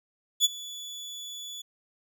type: tone with ADSR envelope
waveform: 30% pulse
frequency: 3439 Hz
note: A7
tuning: 40 cents flat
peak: -14 dBFS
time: 0.4-1.62 s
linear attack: 47 ms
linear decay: 25 ms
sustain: -21 dB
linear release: 9 ms
effects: none